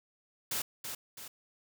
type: noise with echo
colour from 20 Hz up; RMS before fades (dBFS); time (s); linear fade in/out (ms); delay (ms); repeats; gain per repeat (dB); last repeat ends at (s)
white; -34; 0.51-0.62; 5; 330; 2; -6; 1.28
effects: none